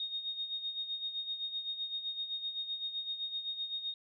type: tone with tremolo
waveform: sine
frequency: 3712 Hz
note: A#7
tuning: 8 cents flat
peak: -33 dBFS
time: 0-3.94 s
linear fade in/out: 2 ms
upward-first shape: sine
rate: 7.8 Hz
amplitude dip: 65%
effects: none